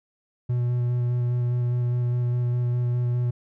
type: tone with vibrato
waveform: triangle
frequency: 122 Hz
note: B2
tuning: 21 cents flat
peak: -19 dBFS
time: 0.49-3.31 s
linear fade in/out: 10 ms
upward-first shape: square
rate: 4.9 Hz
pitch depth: 10 cents each way
effects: none